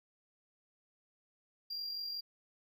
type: tone with amplitude modulation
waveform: triangle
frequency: 4766 Hz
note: D8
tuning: 25 cents sharp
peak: -35 dBFS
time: 1.7-2.21 s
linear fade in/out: 10 ms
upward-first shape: sine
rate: 45.2 Hz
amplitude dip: 40%
effects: none